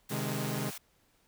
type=high-pass noise; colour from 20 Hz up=white; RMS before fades=-43 dBFS; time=0.09-0.78 s; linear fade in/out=5 ms; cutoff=610 Hz; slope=48 dB/octave
type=chord; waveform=sawtooth; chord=Ab major; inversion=first; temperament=equal with one note detuned; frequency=130.81 / 153.78 / 207.7 Hz; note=C3 / Eb3 / Ab3; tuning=0 / -20 / 0 cents; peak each=-32 / -33 / -33 dBFS; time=0.1-0.71 s; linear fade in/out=20 ms
effects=pink hiss -69 dBFS RMS until 1.27 s